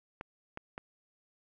clicks, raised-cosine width 0.5 ms, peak -25 dBFS, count 3, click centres 0.211 / 0.574 / 0.779 s, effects none

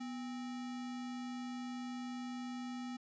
sine tone with sample-and-hold, 246.9 Hz, B3, in tune, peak -40 dBFS, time 0-2.97 s, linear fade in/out 10 ms, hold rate 1050 Hz, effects resampled to 16000 Hz

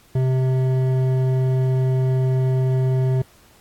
sine tone with hard clipping, 130 Hz, C3, 11 cents flat, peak -18 dBFS, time 0.15-3.22 s, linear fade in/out 5 ms, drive 10 dB, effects pink hiss -53 dBFS RMS until 3.6 s + AAC 64 kbps

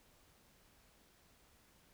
silence, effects pink hiss -68 dBFS RMS until 1.93 s

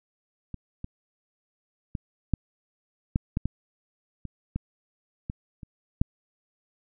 clicks, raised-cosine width 5 ms, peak -23 / -22 / -18 / -10 / -10 / -13 / -14 / -23 / -16 / -19 / -28 / -8 dBFS, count 12, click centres 0.543 / 0.844 / 1.952 / 2.337 / 3.159 / 3.371 / 3.456 / 4.253 / 4.56 / 5.299 / 5.632 / 6.015 s, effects none

